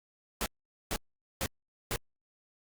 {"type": "noise bursts", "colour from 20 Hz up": "pink", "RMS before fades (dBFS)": -32, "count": 4, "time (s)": [0.41, 1.96], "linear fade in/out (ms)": 0, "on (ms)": 50, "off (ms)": 450, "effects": ["Opus 48 kbps"]}